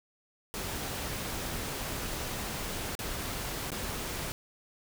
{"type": "noise with dropouts", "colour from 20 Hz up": "pink", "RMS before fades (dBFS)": -36, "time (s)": [0.54, 4.32], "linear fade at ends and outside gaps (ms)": 0, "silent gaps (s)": [[2.952, 2.991], [3.704, 3.718]], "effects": []}